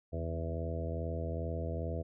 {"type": "harmonic tone with a mistuned harmonic", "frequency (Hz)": 82.41, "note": "E2", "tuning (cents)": 0, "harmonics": [1, 2, 3, 4, 5, 6, 7, 8], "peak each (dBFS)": [-36, -42, -46, -46, -47, -43, -47, -44], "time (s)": [0.12, 2.03], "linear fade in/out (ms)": 20, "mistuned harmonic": 2, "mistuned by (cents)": -69, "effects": []}